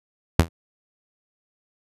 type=tone with exponential decay; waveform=sawtooth; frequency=82.8 Hz; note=E2; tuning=8 cents sharp; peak=-5 dBFS; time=0.39-0.49 s; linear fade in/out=5 ms; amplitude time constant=20 ms; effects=resampled to 32000 Hz